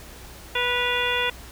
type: harmonic tone with a mistuned harmonic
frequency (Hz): 490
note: B4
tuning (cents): -14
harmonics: 1 / 2 / 3 / 4 / 5 / 6 / 7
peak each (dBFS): -29 / -29 / -29 / -29 / -29 / -29 / -29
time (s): 0.55-1.3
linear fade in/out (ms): 5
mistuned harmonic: 6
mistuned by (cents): -90
effects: added 61 Hz sine -44 dBFS peak until 1.51 s + pink hiss -44 dBFS RMS until 1.51 s